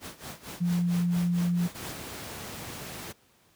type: noise with tremolo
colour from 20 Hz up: pink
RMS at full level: -39 dBFS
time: 0-1.96 s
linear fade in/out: 50 ms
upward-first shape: sine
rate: 4.4 Hz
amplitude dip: 85%
type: tone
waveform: sine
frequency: 174.61 Hz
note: F3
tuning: in tune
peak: -23 dBFS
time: 0.6-1.68 s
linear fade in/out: 20 ms
type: noise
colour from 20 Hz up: pink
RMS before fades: -39 dBFS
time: 1.74-3.13 s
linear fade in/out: 20 ms
effects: pink hiss -63 dBFS RMS until 3.55 s + high-pass 80 Hz 12 dB/octave